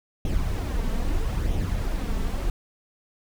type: noise with flanger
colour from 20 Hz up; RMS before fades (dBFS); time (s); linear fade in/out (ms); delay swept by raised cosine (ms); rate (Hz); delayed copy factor
brown; -25; 0.25-2.5; 2; 0.32 to 4.52; 0.78; +0.5
effects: none